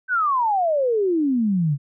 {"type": "exponential sweep", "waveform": "sine", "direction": "down", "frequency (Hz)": [1555, 135.3], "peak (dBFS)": -17, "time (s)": [0.08, 1.78], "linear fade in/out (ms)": 50, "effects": []}